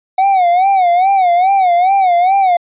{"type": "tone with vibrato", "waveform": "triangle", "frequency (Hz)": 740, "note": "F#5", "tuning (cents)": 0, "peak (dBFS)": -6, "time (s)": [0.18, 2.57], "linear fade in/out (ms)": 5, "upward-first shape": "sine", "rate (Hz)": 2.4, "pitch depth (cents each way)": 120, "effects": ["resampled to 8000 Hz"]}